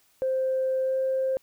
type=tone with pitch glide; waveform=sine; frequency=523.3 to 526.9 Hz; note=C5 to C5; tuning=0 to +12 cents; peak=-22 dBFS; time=0.22-1.37 s; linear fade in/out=0 ms; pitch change=+12 cents; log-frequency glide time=0.83-0.96 s; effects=tanh soft clip ceiling -18 dBFS + white hiss -64 dBFS RMS until 1.42 s